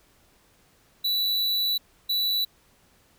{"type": "tone bursts at uneven times", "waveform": "square", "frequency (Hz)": 3951, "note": "B7", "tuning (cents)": 0, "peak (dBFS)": -23, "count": 2, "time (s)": [[1.04, 1.78], [2.09, 2.45]], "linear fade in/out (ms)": 10, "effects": ["pink hiss -61 dBFS RMS until 3.18 s"]}